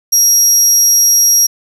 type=tone; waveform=35% pulse; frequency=5660 Hz; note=F8; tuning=22 cents sharp; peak=-4 dBFS; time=0.12-1.47 s; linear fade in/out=10 ms; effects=7-bit